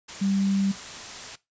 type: tone in noise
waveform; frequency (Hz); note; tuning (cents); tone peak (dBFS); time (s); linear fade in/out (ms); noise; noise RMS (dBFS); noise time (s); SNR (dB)
sine; 196; G3; 0; -21; 0.21-0.72; 10; white; -38; 0.08-1.36; +14
effects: noise-tail reverb RT60 0.2 s tail -18 dB re dry + resampled to 16000 Hz